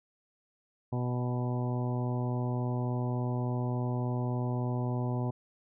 harmonic tone with a mistuned harmonic, 123.47 Hz, B2, in tune, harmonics 1 / 2 / 3 / 4 / 5 / 6 / 7 / 8, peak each -30 / -36 / -40 / -45 / -43 / -45 / -45 / -46 dBFS, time 0.92-5.31 s, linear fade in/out 10 ms, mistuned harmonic 6, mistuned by +20 cents, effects none

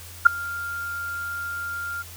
sine tone with ADSR envelope, 1396.9 Hz, F6, in tune, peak -4 dBFS, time 0.25-2.03 s, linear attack 16 ms, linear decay 5 ms, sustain -24 dB, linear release 19 ms, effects added 86 Hz sine -43 dBFS peak until 2.16 s + white hiss -43 dBFS RMS until 2.16 s

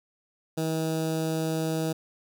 15% pulse tone with notch filter, 160 Hz, D#3, 49 cents sharp, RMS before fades -28 dBFS, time 0.57-1.93 s, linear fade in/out 10 ms, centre 2000 Hz, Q 0.81, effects none

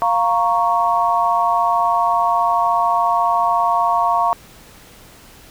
sine chord, Bb minor, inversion second, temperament equal, 698.5 / 932.3 / 1108.7 Hz, F5 / Bb5 / Db6, 0 / 0 / 0 cents, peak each -18 dBFS, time 0.02-4.33 s, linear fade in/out 0 ms, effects pink hiss -44 dBFS RMS until 5.5 s

